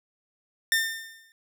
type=tone with exponential decay; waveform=sawtooth; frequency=1805 Hz; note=A6; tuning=44 cents sharp; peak=-15 dBFS; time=0.72-1.32 s; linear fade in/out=1 ms; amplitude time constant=130 ms; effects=none